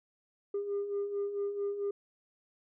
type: beating tone pair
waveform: sine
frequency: 400 / 404.5 Hz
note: G4 / G#4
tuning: +35 / -46 cents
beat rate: 4.5 Hz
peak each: -38 / -31 dBFS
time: 0.54-1.91 s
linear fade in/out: 5 ms
effects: tanh soft clip ceiling -28 dBFS